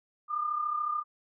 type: tone pair together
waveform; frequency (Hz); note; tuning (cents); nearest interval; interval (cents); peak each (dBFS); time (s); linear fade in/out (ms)
sine; 1202 / 1235.8; D6 / D#6; +40 / -12; unison; 48; -29 / -36; 0.28-1.04; 50
effects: none